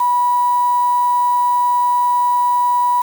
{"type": "tone with quantisation", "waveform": "sine", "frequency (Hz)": 979, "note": "B5", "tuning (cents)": -15, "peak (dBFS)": -12, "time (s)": [0, 3.02], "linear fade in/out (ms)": 5, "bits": 5, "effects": []}